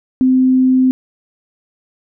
sine tone, 258.2 Hz, C4, 23 cents flat, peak -8 dBFS, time 0.21-0.91 s, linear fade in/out 0 ms, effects none

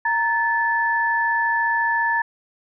sine tone pair together, 928.7 / 1743 Hz, A#5 / A6, -7 / -17 cents, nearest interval major seventh, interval 1090 cents, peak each -21 / -20 dBFS, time 0.05-2.22 s, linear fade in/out 5 ms, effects none

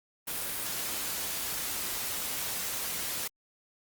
white noise, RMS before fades -34 dBFS, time 0.27-3.28 s, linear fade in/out 10 ms, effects Opus 32 kbps

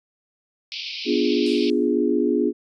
pink band-pass noise, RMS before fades -32 dBFS, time 0.72-1.7 s, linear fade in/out 0 ms, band 2300 to 5300 Hz, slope 96 dB/octave
sine chord, B diminished seventh, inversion none, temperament equal, 246.9 / 293.7 / 349.2 / 415.3 Hz, B3 / D4 / F4 / Ab4, 0 / 0 / 0 / 0 cents, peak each -23 dBFS, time 1.05-2.53 s, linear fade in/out 50 ms
blue noise with exponential decay, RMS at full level -38 dBFS, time 1.46-2.02 s, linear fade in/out 0 ms, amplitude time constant 120 ms
effects resampled to 22050 Hz

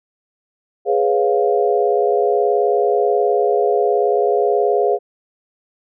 sine chord, C# dominant seventh, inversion second, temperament equal with one note detuned, 415.3 / 493.9 / 554.4 / 701.7 Hz, G#4 / B4 / C#5 / E#5, 0 / 0 / 0 / +8 cents, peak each -16 / -20 / -22 / -19 dBFS, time 0.85-4.99 s, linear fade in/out 50 ms, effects none

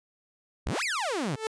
sawtooth exponential two-way sweep, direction up then down, 39.46 to 2637 to 119.3 Hz, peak -24 dBFS, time 0.66-1.36 s, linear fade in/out 10 ms, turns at 0.83 s
sawtooth tone with exponential growth, 440 Hz, A4, in tune, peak -21 dBFS, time 1.28-1.47 s, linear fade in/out 1 ms, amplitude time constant 41 ms
effects resampled to 22050 Hz

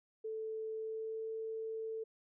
sine tone with pitch glide, 440 to 444.3 Hz, A4 to A4, 0 to +17 cents, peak -38 dBFS, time 0.24-2.04 s, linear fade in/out 10 ms, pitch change +17 cents, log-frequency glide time 0.73-1.29 s, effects none

